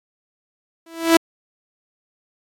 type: tone with exponential growth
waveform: sawtooth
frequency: 330.1 Hz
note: E4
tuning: 2 cents sharp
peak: -3 dBFS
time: 0.86-1.17 s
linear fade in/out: 5 ms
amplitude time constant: 66 ms
effects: AAC 64 kbps